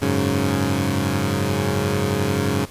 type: chord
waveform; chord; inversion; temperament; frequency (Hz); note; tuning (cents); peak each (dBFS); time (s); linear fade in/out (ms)
15% pulse; F# suspended second; none; equal; 92.5 / 103.83 / 138.59; F#2 / G#2 / C#3; 0 / 0 / 0; -17; 0.01-2.66; 20
effects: pink hiss -42 dBFS RMS until 2.7 s + resampled to 32000 Hz